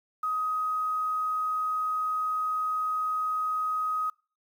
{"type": "tone with quantisation", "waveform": "sine", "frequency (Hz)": 1258, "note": "D#6", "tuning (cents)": 19, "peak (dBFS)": -26, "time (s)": [0.23, 4.1], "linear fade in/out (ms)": 5, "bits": 9, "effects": ["noise-tail reverb RT60 0.4 s tail -26 dB re dry"]}